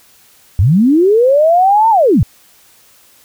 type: linear two-way sweep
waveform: sine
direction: up then down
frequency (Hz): 77.78 to 921 to 77.78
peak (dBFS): -6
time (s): 0.59-2.23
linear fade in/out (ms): 0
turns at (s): 1.9
effects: white hiss -47 dBFS RMS until 3.24 s